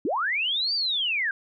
sine linear two-way sweep, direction up then down, 234.5 to 4753 to 1541 Hz, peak -23 dBFS, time 0.05-1.31 s, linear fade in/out 2 ms, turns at 0.74 s, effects none

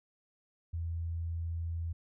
sine tone, 83.5 Hz, E2, 23 cents sharp, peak -33 dBFS, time 0.73-1.93 s, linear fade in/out 10 ms, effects none

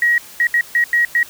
sine tone bursts at uneven times, 1900 Hz, A#6, 33 cents sharp, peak -11 dBFS, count 6, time 0.02-0.18 / 0.4-0.47 / 0.54-0.61 / 0.75-0.84 / 0.93-1.05 / 1.15-1.23 s, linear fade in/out 2 ms, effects white hiss -39 dBFS RMS until 1.29 s

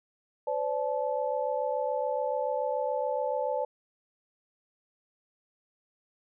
sine tone cluster, 511 / 578 / 867 Hz, C5 / D5 / A5, -41 / -28 / -26 cents, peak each -31 / -31 / -33 dBFS, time 0.47-3.65 s, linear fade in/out 5 ms, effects none

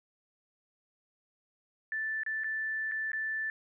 sine tone with dropouts, 1760 Hz, A6, in tune, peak -31 dBFS, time 1.92-3.5 s, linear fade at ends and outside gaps 1 ms, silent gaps 2.234-2.263 / 2.436-2.443 / 2.914-2.919 / 3.118-3.132 s, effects none

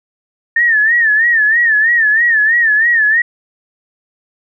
sine tone with vibrato, 1802 Hz, A6, 41 cents sharp, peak -8 dBFS, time 0.56-3.22 s, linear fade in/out 5 ms, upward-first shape sine, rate 3.1 Hz, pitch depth 110 cents each way, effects none

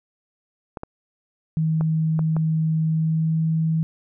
clicks, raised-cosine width 1 ms, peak -17 dBFS, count 5, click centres 0.772 / 0.834 / 1.81 / 2.192 / 2.366 s
sine tone with pitch glide, 159 to 160.66 Hz, D#3 to E3, +38 to -44 cents, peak -18 dBFS, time 1.57-3.83 s, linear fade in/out 0 ms, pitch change +18 cents, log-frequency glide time 2.81-3.41 s
effects none

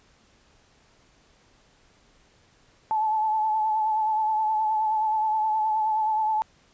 sine tone with vibrato, 867 Hz, A5, 26 cents flat, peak -21 dBFS, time 2.91-6.42 s, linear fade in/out 0 ms, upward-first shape sine, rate 9.5 Hz, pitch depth 32 cents each way, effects pink hiss -60 dBFS RMS until 6.73 s + resampled to 16000 Hz

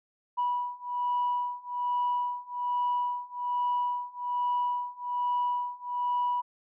sine beating tone pair, 978 / 979.2 Hz, B5 / B5, -17 / -15 cents, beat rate 1.2 Hz, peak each -30 / -29 dBFS, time 0.37-6.42 s, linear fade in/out 20 ms, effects tanh soft clip ceiling -21 dBFS

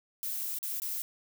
violet noise with dropouts, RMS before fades -35 dBFS, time 0.23-1.02 s, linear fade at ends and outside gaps 0 ms, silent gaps 0.587-0.629 / 0.799-0.819 s, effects none

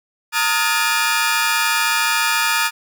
sawtooth tone cluster, 914 / 1252 / 1421 / 1709 / 2410 Hz, A#5 / D#6 / F6 / G#6 / D7, -34 / +10 / +30 / +49 / +44 cents, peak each -19 dBFS, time 0.32-2.71 s, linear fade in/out 50 ms, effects none

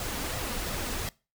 pink noise with flanger, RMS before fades -33 dBFS, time 0-1.09 s, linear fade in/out 2 ms, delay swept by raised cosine 1.5 to 4.2 ms, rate 2.8 Hz, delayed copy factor +0.5, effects noise-tail reverb RT60 0.3 s tail -22 dB re dry

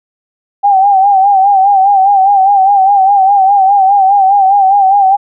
sine tone with vibrato, 786 Hz, G5, 4 cents sharp, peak -4 dBFS, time 0.63-5.17 s, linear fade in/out 20 ms, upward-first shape sine, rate 4.9 Hz, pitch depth 69 cents each way, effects none

